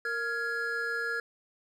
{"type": "tone cluster", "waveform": "triangle", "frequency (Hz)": [464.3, 1399, 1673], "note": ["A#4", "F6", "G#6"], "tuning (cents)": [-7, 3, 12], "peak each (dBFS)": [-36, -32, -31], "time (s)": [0.05, 1.2], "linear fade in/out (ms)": 2, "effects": []}